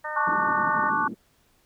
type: harmonic tone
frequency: 304 Hz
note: D#4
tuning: 40 cents flat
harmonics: 2 / 3 / 4 / 5 / 6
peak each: -36 / -34 / -36 / -38 / -35 dBFS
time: 0.04-0.9 s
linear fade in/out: 10 ms
type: chord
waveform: sine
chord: D major seventh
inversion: second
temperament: equal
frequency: 880 / 1108.7 / 1174.7 / 1480 Hz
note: A5 / C#6 / D6 / F#6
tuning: 0 / 0 / 0 / 0 cents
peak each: -27 dBFS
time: 0.16-1.08 s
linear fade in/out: 5 ms
type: band-pass noise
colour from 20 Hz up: pink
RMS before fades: -36 dBFS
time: 0.26-1.15 s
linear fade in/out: 20 ms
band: 170 to 340 Hz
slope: 24 dB/octave
effects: pink hiss -64 dBFS RMS until 1.65 s